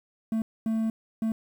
triangle tone bursts at uneven times, 222.6 Hz, A3, 20 cents sharp, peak -22 dBFS, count 3, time 0.32-0.42 / 0.66-0.9 / 1.22-1.32 s, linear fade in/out 2 ms, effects 9-bit

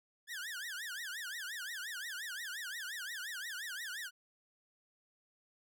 sawtooth tone with vibrato, 1661.2 Hz, G#6, in tune, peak -37 dBFS, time 0.27-4.11 s, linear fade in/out 50 ms, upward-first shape triangle, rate 5.7 Hz, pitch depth 300 cents each way, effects none

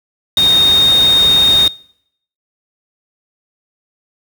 sine tone in noise, 3700 Hz, A#7, 14 cents flat, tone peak -8 dBFS, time 0.37-1.68 s, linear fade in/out 2 ms, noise pink, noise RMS -22 dBFS, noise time 0.37-1.68 s, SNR +11 dB, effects noise-tail reverb RT60 0.7 s tail -23 dB re dry + high-pass 60 Hz 12 dB/octave

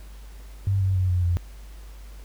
sine tone with pitch steps, 98 / 95.16 / 92.39 / 89.71 / 87.11 Hz, G2 / F#2 / F#2 / F2 / F2, 0 / +49 / -2 / +47 / -4 cents, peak -19 dBFS, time 0.67-1.37 s, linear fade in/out 0 ms, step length 140 ms, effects added 50 Hz sine -39 dBFS peak until 2.24 s + pink hiss -53 dBFS RMS until 2.24 s

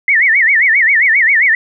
sine tone with vibrato, 1998 Hz, B6, 20 cents sharp, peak -7 dBFS, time 0.08-1.55 s, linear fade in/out 2 ms, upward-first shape sine, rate 7.5 Hz, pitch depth 220 cents each way, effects none

